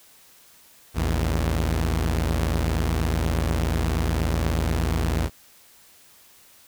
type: tone pair together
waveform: sawtooth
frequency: 56.59 / 80.7 Hz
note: A1 / E2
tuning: +49 / -36 cents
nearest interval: tritone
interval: 615 cents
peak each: -20 dBFS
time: 0.94-5.3 s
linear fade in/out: 50 ms
effects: white hiss -53 dBFS RMS until 6.67 s